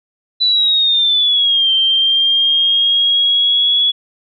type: linear two-way sweep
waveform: sine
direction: down then up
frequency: 3990 to 3136 to 3383 Hz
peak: -10 dBFS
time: 0.4-3.92 s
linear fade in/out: 20 ms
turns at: 1.72 s
effects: none